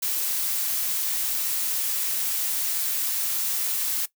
blue noise, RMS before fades -26 dBFS, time 0.02-4.06 s, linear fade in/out 10 ms, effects noise-tail reverb RT60 0.1 s tail -18 dB re dry

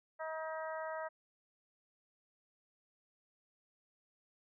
harmonic tone, 317.6 Hz, D#4, 36 cents sharp, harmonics 2 / 3 / 4 / 5 / 6, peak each -41 / -45 / -47 / -49 / -51 dBFS, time 0.19-1.09 s, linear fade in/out 20 ms, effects none

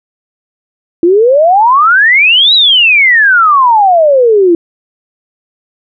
sine exponential two-way sweep, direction up then down, 329.6 to 3983 to 329.6 Hz, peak -3 dBFS, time 1.03-4.55 s, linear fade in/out 2 ms, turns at 2.54 s, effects none

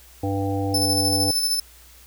harmonic tone, 98.5 Hz, G2, 9 cents sharp, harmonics 1 / 3 / 5 / 7 / 8, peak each -25 / -26 / -29 / -35 / -31 dBFS, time 0.23-1.31 s, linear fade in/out 5 ms
sawtooth tone with tremolo, 5270 Hz, E8, 1 cent flat, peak -16 dBFS, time 0.74-1.6 s, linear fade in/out 5 ms, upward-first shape square, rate 13 Hz, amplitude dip 35%
effects added 60 Hz sine -50 dBFS peak until 2.06 s + white hiss -50 dBFS RMS until 2.06 s

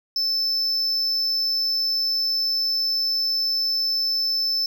triangle tone, 5274 Hz, E8, in tune, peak -19 dBFS, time 0.16-4.66 s, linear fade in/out 2 ms, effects 10-bit

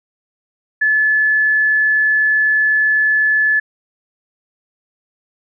sine tone, 1726 Hz, A6, 34 cents flat, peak -11 dBFS, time 0.81-3.6 s, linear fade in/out 10 ms, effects none

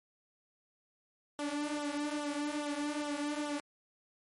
sawtooth tone with flanger, 293.7 Hz, D4, in tune, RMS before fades -36 dBFS, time 1.39-3.6 s, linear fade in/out 0 ms, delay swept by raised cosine 0.43 to 5.43 ms, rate 2.4 Hz, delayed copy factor -0.7, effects MP3 48 kbps

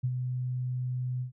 sine tone with ADSR envelope, 126.1 Hz, B2, 36 cents sharp, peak -24 dBFS, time 0.03-1.32 s, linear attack 15 ms, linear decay 56 ms, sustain -5 dB, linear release 110 ms, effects none

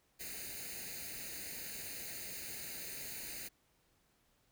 white noise with comb filter, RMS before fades -45 dBFS, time 0.19-3.49 s, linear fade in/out 20 ms, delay 0.45 ms, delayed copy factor +0.8, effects pink hiss -74 dBFS RMS until 4.51 s

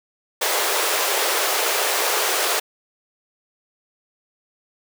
pink high-pass noise, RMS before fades -21 dBFS, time 0.41-2.6 s, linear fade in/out 10 ms, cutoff 390 Hz, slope 48 dB/octave, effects none

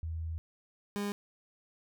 sine / 30% pulse tone pair in turn, 81.2 / 203.6 Hz, E2 / G#3, -26 / -34 cents, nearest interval octave + major third, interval 1592 cents, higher second, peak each -34 / -30 dBFS, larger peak second, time 0.03-0.38 / 0.96-1.12 s, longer first, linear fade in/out 0 ms, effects none

